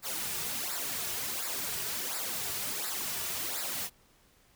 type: noise with flanger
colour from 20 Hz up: white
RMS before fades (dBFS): -35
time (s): 0.02-3.9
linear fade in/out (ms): 50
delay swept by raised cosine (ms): 0.32 to 3.92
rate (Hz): 1.4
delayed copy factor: -0.7
effects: pink hiss -64 dBFS RMS until 4.55 s

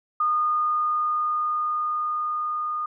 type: tone with level ramp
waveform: sine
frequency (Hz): 1224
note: D#6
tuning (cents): -29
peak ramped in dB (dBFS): -19 to -25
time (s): 0.2-2.86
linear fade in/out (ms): 5
effects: none

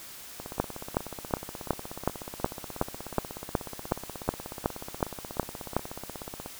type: two click trains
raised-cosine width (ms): 1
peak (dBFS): -23 / -9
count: 101 / 15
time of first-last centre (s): 0.4-6.461 / 0.6-5.766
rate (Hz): 16.5 / 2.71
effects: white hiss -45 dBFS RMS until 6.59 s

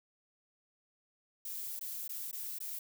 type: noise with dropouts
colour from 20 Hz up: violet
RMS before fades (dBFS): -41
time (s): 1.45-2.79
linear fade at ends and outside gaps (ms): 5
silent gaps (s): 1.794-1.81 / 2.079-2.092 / 2.314-2.328 / 2.587-2.603
effects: none

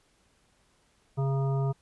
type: harmonic tone with a mistuned harmonic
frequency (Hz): 136.4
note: C#3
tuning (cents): -28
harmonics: 1 / 3 / 5 / 7 / 9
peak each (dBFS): -25 / -35 / -39 / -42 / -44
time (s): 1.17-1.73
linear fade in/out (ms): 20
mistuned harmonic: 7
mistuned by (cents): -20
effects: pink hiss -67 dBFS RMS until 1.81 s + resampled to 24000 Hz

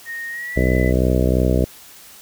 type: tone with pitch glide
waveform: sine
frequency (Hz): 1856 to 2001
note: A#6 to B6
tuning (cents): -8 to +22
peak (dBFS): -26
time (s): 0.05-0.93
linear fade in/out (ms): 50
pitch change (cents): +130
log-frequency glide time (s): 0.29-0.64
type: harmonic tone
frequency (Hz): 63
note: B1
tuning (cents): +35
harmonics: 1 / 2 / 3 / 4 / 5 / 6 / 7 / 8 / 9 / 10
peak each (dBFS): -18 / -21 / -23 / -24 / -25 / -26 / -26 / -27 / -28 / -28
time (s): 0.56-1.65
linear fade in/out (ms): 10
effects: white hiss -43 dBFS RMS until 2.21 s

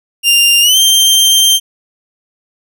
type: tone with pitch glide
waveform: sawtooth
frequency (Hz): 2794 to 3154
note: F7 to G7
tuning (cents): 0 to +10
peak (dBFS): -3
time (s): 0.23-1.6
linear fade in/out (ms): 50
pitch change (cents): +210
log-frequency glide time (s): 0.61-0.78
effects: none

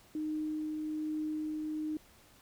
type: tone with tremolo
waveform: sine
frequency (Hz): 308.1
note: D#4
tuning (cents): -17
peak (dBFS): -32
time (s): 0.15-1.97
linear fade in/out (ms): 2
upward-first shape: triangle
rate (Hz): 1.2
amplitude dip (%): 25
effects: pink hiss -61 dBFS RMS until 2.41 s

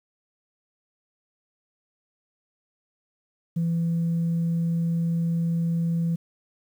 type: tone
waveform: sine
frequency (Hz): 167.5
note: E3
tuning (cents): +28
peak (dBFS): -20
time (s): 3.56-6.16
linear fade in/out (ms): 10
effects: tanh soft clip ceiling -19 dBFS + 9-bit

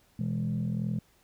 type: chord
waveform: sine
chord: E major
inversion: second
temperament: equal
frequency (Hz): 123.47 / 164.81 / 207.7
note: B2 / E3 / G#3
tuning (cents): 0 / 0 / 0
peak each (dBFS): -31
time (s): 0.19-0.99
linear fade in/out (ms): 5
effects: tanh soft clip ceiling -23 dBFS + pink hiss -65 dBFS RMS until 1.23 s

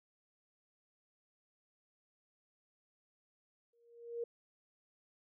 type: tone with exponential growth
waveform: sine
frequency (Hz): 469.6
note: A#4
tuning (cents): +13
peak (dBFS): -34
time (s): 3.73-4.24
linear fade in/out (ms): 5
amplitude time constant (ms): 110
effects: none

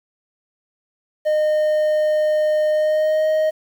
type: tone with pitch glide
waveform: triangle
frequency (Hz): 612 to 623.8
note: D#5 to D#5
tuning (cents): -29 to +4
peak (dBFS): -13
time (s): 1.25-3.51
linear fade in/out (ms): 20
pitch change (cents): +33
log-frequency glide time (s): 2.7-3.26
effects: 8-bit

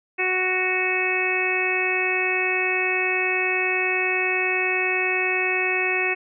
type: harmonic tone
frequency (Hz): 370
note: F#4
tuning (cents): 0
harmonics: 1 / 2 / 3 / 4 / 5 / 6 / 7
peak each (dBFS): -27 / -31 / -35 / -34 / -28 / -26 / -24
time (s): 0.18-6.15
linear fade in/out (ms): 20
effects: none

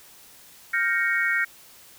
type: chord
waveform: sine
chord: G half-diminished seventh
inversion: third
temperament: equal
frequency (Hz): 1396.9 / 1568 / 1864.7 / 2217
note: F6 / G6 / Bb6 / Db7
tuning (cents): 0 / 0 / 0 / 0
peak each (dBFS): -28 / -27 / -24 / -27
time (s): 0.73-1.45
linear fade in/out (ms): 10
effects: white hiss -50 dBFS RMS until 1.98 s

